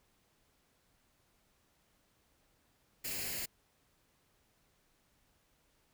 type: noise with comb filter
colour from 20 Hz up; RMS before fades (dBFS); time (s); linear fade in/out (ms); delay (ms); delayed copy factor
white; -39; 3.04-3.46; 10; 0.42; +0.6
effects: pink hiss -73 dBFS RMS until 5.93 s